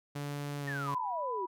sawtooth tone with pitch glide, 144.1 to 140.48 Hz, D3 to C#3, -33 to +23 cents, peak -32 dBFS, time 0.15-0.95 s, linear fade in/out 10 ms, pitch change -44 cents, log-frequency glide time 0.6-0.66 s
sine exponential sweep, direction down, 1876 to 352.8 Hz, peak -36 dBFS, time 0.67-1.46 s, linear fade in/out 10 ms
sine tone with vibrato, 987.8 Hz, B5, in tune, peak -34 dBFS, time 0.87-1.47 s, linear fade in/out 20 ms, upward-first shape triangle, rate 2.9 Hz, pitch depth 28 cents each way
effects none

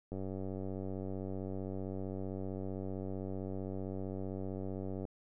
click train, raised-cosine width 2 ms, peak -28 dBFS, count 472, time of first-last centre 0.12-5.052 s, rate 95.5 Hz, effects none

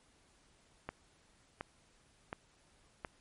click train, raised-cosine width 0.5 ms, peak -24 dBFS, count 4, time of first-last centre 0.89-3.048 s, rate 1.39 Hz, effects pink hiss -68 dBFS RMS until 3.2 s + MP3 48 kbps

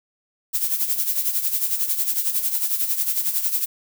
violet noise with tremolo, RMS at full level -20 dBFS, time 0.53-3.66 s, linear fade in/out 20 ms, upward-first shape sine, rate 11 Hz, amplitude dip 65%, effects none

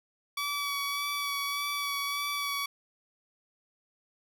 15% pulse tone with vibrato, 1141 Hz, C#6, 50 cents sharp, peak -24 dBFS, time 0.37-2.66 s, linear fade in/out 5 ms, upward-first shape sine, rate 1.7 Hz, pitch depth 17 cents each way, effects none

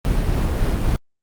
brown noise with tremolo, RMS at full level -18 dBFS, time 0.05-0.96 s, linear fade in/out 0 ms, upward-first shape triangle, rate 3.7 Hz, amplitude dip 25%, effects Opus 32 kbps

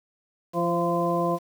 harmonic tone with a mistuned harmonic, 171.6 Hz, F3, 30 cents flat, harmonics 1 / 2 / 3 / 4 / 6, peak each -28 / -28 / -28 / -28 / -28 dBFS, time 0.53-1.39 s, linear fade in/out 50 ms, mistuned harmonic 3, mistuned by +23 cents, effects 8-bit

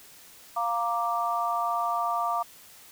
sine chord, Bb major, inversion second, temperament equal, 698.5 / 932.3 / 1174.7 Hz, F5 / Bb5 / D6, 0 / 0 / 0 cents, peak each -29 / -31 / -28 dBFS, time 0.56-2.43 s, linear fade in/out 10 ms, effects white hiss -51 dBFS RMS until 2.91 s

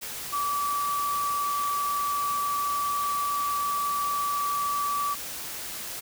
sine tone in noise, 1153 Hz, D6, 32 cents flat, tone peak -25 dBFS, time 0.32-5.15 s, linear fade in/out 20 ms, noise white, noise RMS -36 dBFS, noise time 0.01-6.01 s, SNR +8 dB, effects none

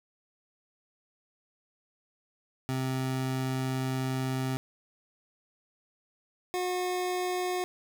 25% pulse tone pair in turn, 130.9 / 362.6 Hz, C3 / F#4, +1 / -35 cents, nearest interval octave + tritone, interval 1764 cents, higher second, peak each -25 / -25 dBFS, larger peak neither, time 2.69-4.57 / 6.54-7.64 s, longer first, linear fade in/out 0 ms, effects none

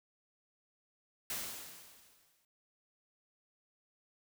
white noise with exponential decay, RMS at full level -37 dBFS, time 1.3-2.45 s, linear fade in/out 2 ms, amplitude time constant 250 ms, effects none

